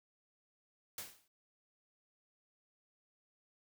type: noise with exponential decay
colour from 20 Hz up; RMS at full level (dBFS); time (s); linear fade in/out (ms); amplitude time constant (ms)
white; -41; 0.98-1.28; 2; 65
effects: none